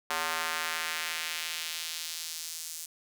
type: tone with high-pass filter sweep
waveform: square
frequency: 81.4 Hz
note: E2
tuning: 21 cents flat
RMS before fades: -35 dBFS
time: 0.1-2.86 s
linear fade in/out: 5 ms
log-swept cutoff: 990 to 7100 Hz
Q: 1.1
effects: none